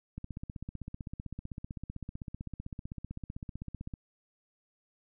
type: click train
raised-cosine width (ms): 5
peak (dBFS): -27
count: 60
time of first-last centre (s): 0.18-3.938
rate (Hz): 15.7
effects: none